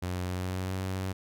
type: tone with pitch glide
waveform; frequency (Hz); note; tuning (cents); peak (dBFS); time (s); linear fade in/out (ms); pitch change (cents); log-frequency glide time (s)
sawtooth; 90.4 to 94.35; F#2 to F#2; -40 to +34; -27; 0.02-1.13; 10; +74; 0.22-0.8
effects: none